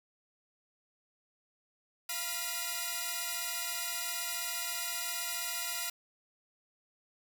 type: tone cluster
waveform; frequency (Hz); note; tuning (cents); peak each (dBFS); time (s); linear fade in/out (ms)
5% pulse; 693 / 981 / 1396 / 1919 / 2445; F5 / B5 / F6 / A#6 / D#7; -14 / -12 / -1 / +50 / -31; -30; 2.09-5.9; 5
effects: none